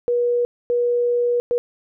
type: tone bursts at uneven times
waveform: sine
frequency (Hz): 482.4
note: B4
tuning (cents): -41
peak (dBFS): -16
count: 3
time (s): 0.08-0.45 / 0.7-1.4 / 1.51-1.58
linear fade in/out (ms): 0
effects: none